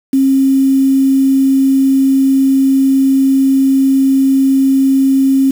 sine tone with quantisation, 269.1 Hz, C4, 49 cents sharp, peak -7 dBFS, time 0.13-5.51 s, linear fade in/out 5 ms, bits 5, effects none

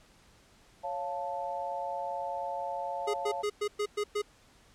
sine chord, Db augmented, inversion none, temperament equal, 554.4 / 698.5 / 880 Hz, Db5 / F5 / A5, 0 / 0 / 0 cents, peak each -38 / -37 / -36 dBFS, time 0.83-3.43 s, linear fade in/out 20 ms
square tone bursts, 415.3 Hz, G#4, in tune, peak -29 dBFS, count 7, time 3.07-4.22 s, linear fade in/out 10 ms, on 70 ms, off 110 ms
effects pink hiss -61 dBFS RMS until 4.74 s + low-pass 9000 Hz 12 dB/octave

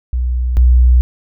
sine tone pair in turn, 61.74 / 61.74 Hz, B1 / B1, 0 / 0 cents, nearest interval unison, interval 0 cents, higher neither, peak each -13 / -5 dBFS, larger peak second, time 0.13-0.57 / 0.57-1.01 s, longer neither, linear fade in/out 0 ms, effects none

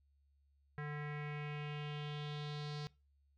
square tone with low-pass filter sweep, 148.1 Hz, D3, 15 cents sharp, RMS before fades -43 dBFS, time 0.78-2.87 s, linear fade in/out 0 ms, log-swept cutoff 1800 to 4600 Hz, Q 3.7, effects noise-tail reverb RT60 0.3 s tail -22 dB re dry + added 70 Hz sine -70 dBFS peak until 3.37 s

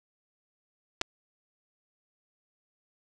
clicks, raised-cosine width 0.2 ms, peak -11 dBFS, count 2, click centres 1.013 / 1.016 s, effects none

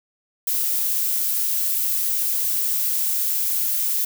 violet noise, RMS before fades -22 dBFS, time 0.47-4.05 s, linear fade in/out 5 ms, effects none

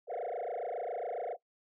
sine tone with frequency modulation, 590 Hz, D5, 8 cents sharp, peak -32 dBFS, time 0.07-1.37 s, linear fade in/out 50 ms, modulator 27.3 Hz, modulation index 5.4, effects noise-tail reverb RT60 0.1 s tail -17 dB re dry + tanh soft clip ceiling -33 dBFS

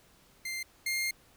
sawtooth tone pair in turn, 2093 / 2119 Hz, C7 / C7, 0 / +21 cents, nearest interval unison, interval 21 cents, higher second, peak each -31 / -26 dBFS, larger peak second, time 0.45-0.63 / 0.86-1.11 s, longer second, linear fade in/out 5 ms, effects pink hiss -62 dBFS RMS until 1.36 s

